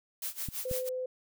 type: noise with tremolo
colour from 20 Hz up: blue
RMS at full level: -35 dBFS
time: 0.22-0.89 s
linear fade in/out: 2 ms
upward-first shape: sine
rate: 6.1 Hz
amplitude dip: 90%
type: clicks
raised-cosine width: 5 ms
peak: -25 dBFS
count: 2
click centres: 0.487 / 0.713 s
type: tone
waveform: sine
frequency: 510 Hz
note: C5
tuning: 44 cents flat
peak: -32 dBFS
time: 0.65-1.06 s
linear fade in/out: 5 ms
effects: none

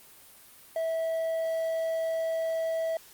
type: tone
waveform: triangle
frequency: 652 Hz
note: E5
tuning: 19 cents flat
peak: -25 dBFS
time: 0.76-2.97 s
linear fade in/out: 2 ms
effects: white hiss -53 dBFS RMS until 3.13 s + Opus 32 kbps

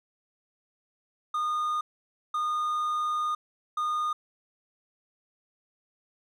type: tone bursts at uneven times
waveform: triangle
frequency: 1224 Hz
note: D#6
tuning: 29 cents flat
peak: -24 dBFS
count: 3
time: 1.34-1.81 / 2.34-3.35 / 3.77-4.13 s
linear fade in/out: 5 ms
effects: none

